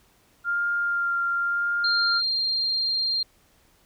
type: tone with vibrato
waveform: sine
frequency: 1396.9 Hz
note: F6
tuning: in tune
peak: -22 dBFS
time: 0.44-2.22 s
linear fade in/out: 50 ms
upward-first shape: sine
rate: 0.93 Hz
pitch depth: 11 cents each way
type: tone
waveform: sine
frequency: 4192 Hz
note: C8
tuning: 2 cents sharp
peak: -22 dBFS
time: 1.84-3.23 s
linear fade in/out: 5 ms
effects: pink hiss -61 dBFS RMS until 3.85 s